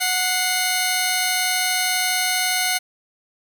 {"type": "tone pair together", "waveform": "10% pulse", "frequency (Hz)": [735.1, 2093], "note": ["F#5", "C7"], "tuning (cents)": [-11, 0], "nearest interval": "octave + tritone", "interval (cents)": 1811, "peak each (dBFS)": -13, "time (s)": [0, 2.79], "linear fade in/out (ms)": 20, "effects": []}